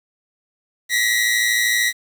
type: tone pair together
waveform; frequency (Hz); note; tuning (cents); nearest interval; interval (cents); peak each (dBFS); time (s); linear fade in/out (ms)
sawtooth; 1907 / 2020; A#6 / B6; +39 / +39; minor second; 100; -14 / -18; 0.89-1.93; 50
effects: 7-bit